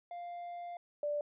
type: tone pair in turn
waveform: triangle / sine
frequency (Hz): 698.5 / 587.4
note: F5 / D5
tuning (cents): 0 / 0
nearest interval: minor third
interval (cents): 300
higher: first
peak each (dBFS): -39 / -32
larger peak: second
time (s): 0.11-0.77 / 1.03-1.21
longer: first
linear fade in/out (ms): 2
effects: resampled to 8000 Hz